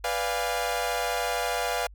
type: chord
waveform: sawtooth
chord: B diminished seventh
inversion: none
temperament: equal with one note detuned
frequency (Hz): 493.9 / 587.3 / 698.5 / 818.2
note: B4 / D5 / F5 / Ab5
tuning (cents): 0 / 0 / 0 / -26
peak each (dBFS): -28 / -30 / -26 / -29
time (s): 0.04-1.87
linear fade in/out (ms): 5
effects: added 50 Hz sine -45 dBFS peak until 1.94 s